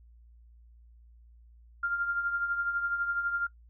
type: tone with tremolo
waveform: sine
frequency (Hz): 1396.9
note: F6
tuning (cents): 0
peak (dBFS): -25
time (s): 1.83-3.47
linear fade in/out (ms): 5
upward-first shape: triangle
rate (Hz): 12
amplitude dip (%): 65
effects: noise-tail reverb RT60 0.1 s tail -20 dB re dry + added 58 Hz sine -53 dBFS peak until 3.69 s